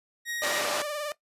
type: tone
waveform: sawtooth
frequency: 1884 Hz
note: A#6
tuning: 18 cents sharp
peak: -28 dBFS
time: 0.25-0.64 s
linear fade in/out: 50 ms
type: tone with vibrato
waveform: sawtooth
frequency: 593 Hz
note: D5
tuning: 17 cents sharp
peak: -27 dBFS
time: 0.42-1.12 s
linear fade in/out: 0 ms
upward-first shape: triangle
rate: 19 Hz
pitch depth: 58 cents each way
type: band-pass noise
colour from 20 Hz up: pink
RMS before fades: -31 dBFS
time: 0.43-0.82 s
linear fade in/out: 2 ms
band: 450 to 8900 Hz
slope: 12 dB/octave
effects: noise-tail reverb RT60 0.1 s tail -17 dB re dry + resampled to 32000 Hz